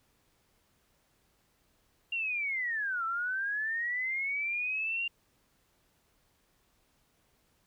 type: linear two-way sweep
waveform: sine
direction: down then up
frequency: 2794 to 1318.5 to 2794 Hz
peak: -30 dBFS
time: 2.12-5.08 s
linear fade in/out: 5 ms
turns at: 3.05 s
effects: pink hiss -71 dBFS RMS until 7.66 s